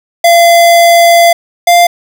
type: tone pair in turn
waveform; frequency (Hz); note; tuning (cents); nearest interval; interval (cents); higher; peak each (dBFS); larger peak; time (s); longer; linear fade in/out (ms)
square; 683 / 695.3; F5 / F5; -39 / -8; unison; 31; second; -3; neither; 0.24-1.33 / 1.67-1.87; first; 5
effects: none